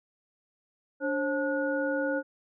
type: harmonic tone with a mistuned harmonic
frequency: 290.7 Hz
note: D4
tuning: 18 cents flat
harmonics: 1 / 2 / 3 / 5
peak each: -31 / -29 / -41 / -33 dBFS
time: 1-2.23 s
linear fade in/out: 50 ms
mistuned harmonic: 2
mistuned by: -140 cents
effects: none